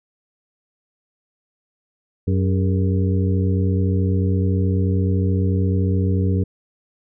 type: harmonic tone with a mistuned harmonic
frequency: 93.9 Hz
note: F#2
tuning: 26 cents sharp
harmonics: 1 / 2 / 3 / 4 / 5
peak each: -17 / -23 / -27 / -29 / -31 dBFS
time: 2.27-6.44 s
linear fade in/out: 10 ms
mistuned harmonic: 4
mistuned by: +110 cents
effects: none